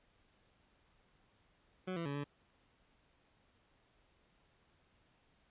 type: tone with pitch steps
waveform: 20% pulse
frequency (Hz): 185.2 / 167.7 / 141.7 / 143.9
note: F#3 / E3 / C#3 / D3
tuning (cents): +2 / +30 / +38 / -35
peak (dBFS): -33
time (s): 1.87-2.242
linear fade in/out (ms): 10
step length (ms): 93
effects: pink hiss -72 dBFS RMS until 5.5 s + resampled to 8000 Hz